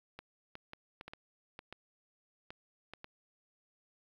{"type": "clicks", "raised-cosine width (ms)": 0.3, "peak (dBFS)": -29, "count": 11, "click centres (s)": [0.19, 0.554, 0.734, 1.011, 1.08, 1.135, 1.591, 1.726, 2.505, 2.936, 3.044], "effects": ["low-pass 5000 Hz 12 dB/octave", "10-bit"]}